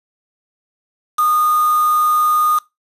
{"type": "tone with quantisation", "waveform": "sine", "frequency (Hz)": 1229, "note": "D#6", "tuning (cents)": -22, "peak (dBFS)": -12, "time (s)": [1.18, 2.59], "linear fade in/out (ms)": 10, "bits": 4, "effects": ["noise-tail reverb RT60 0.2 s tail -20 dB re dry", "resampled to 32000 Hz"]}